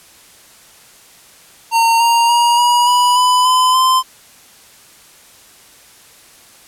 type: tone with pitch steps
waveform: square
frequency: 916 / 932 / 948.3 / 964.9 / 981.7 / 998.9 / 1016.4 / 1034.1 Hz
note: A#5 / A#5 / A#5 / B5 / B5 / B5 / B5 / C6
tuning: -31 / -1 / +29 / -41 / -11 / +19 / +49 / -21 cents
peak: -10 dBFS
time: 1.71-4.03 s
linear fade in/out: 50 ms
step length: 290 ms
effects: white hiss -44 dBFS RMS until 6.67 s + low-pass 12000 Hz 12 dB/octave